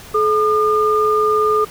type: tone pair together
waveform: sine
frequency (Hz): 429 / 1210.5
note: A4 / D#6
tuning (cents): -44 / -48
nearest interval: octave + tritone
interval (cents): 1796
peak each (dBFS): -15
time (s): 0.14-1.65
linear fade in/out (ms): 10
effects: pink hiss -38 dBFS RMS until 1.7 s